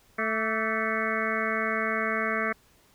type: harmonic tone with a mistuned harmonic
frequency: 220 Hz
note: A3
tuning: in tune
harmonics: 1 / 2 / 3 / 5 / 6 / 7 / 8 / 9 / 10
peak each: -34 / -34 / -34 / -34 / -34 / -34 / -34 / -34 / -34 dBFS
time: 0.18-2.53 s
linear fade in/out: 10 ms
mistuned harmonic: 5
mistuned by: +67 cents
effects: pink hiss -61 dBFS RMS until 2.94 s